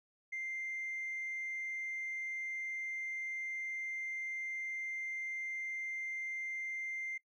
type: tone with tanh clipping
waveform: triangle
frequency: 2093 Hz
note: C7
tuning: in tune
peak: -38 dBFS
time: 0.32-7.18 s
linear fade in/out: 10 ms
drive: 5 dB
effects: noise-tail reverb RT60 0.1 s tail -21 dB re dry